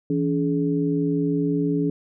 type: tone cluster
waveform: sine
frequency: 165.1 / 284.4 / 423.8 Hz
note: E3 / C#4 / G#4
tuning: +3 / +45 / +35 cents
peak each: -24 / -22 / -27 dBFS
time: 0.1-1.9 s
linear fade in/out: 2 ms
effects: none